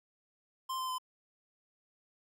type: tone with pitch steps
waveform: square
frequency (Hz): 1046.5 / 1034.5 / 1022.6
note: C6 / C6 / C6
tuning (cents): 0 / -20 / -40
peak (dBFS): -35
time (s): 0.69-0.984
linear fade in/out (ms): 10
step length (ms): 98
effects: none